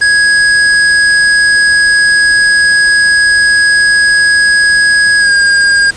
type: tone with pitch glide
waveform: square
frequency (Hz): 1661.2 to 1618.6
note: G#6 to G#6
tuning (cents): 0 to -45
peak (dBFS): -6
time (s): 0.01-5.91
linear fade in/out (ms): 10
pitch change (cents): -45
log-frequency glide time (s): 5.19-5.31
effects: pink hiss -31 dBFS RMS until 5.96 s + resampled to 22050 Hz